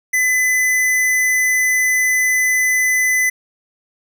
square tone, 2012 Hz, B6, 32 cents sharp, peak -14 dBFS, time 0.13-3.3 s, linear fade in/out 10 ms, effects none

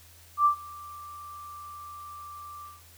sine tone with ADSR envelope, 1174.7 Hz, D6, in tune, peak -16 dBFS, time 0.37-2.82 s, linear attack 83 ms, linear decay 99 ms, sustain -24 dB, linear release 190 ms, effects added 84 Hz sine -55 dBFS peak until 2.97 s + white hiss -55 dBFS RMS until 2.97 s

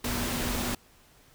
sine tone in noise, 242.2 Hz, B3, 34 cents flat, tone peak -34 dBFS, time 0.04-0.75 s, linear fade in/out 5 ms, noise pink, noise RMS -31 dBFS, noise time 0.04-0.75 s, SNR -6 dB, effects pink hiss -59 dBFS RMS until 1.34 s

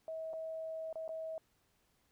sine tone with dropouts, 643 Hz, E5, 43 cents flat, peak -39 dBFS, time 0.08-1.38 s, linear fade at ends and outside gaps 1 ms, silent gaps 0.332-0.336 / 0.928-0.956 / 1.079-1.091 s, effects pink hiss -75 dBFS RMS until 2.11 s

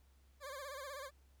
20% pulse tone with vibrato, 554.4 Hz, C#5, in tune, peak -40 dBFS, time 0.4-1.11 s, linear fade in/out 50 ms, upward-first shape sine, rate 16 Hz, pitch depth 110 cents each way, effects added 67 Hz sine -64 dBFS peak until 1.4 s + pink hiss -75 dBFS RMS until 1.4 s

